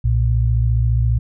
sine tone pair together, 61.6 / 116.29 Hz, B1 / A#2, -4 / -4 cents, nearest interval major seventh, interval 1100 cents, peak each -16 dBFS, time 0.04-1.19 s, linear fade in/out 10 ms, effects none

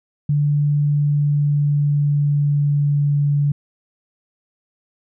sine tone with pitch glide, 146.2 to 144.19 Hz, D3 to D3, -7 to -31 cents, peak -14 dBFS, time 0.29-3.52 s, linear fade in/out 5 ms, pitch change -24 cents, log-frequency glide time 0.8-3.32 s, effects none

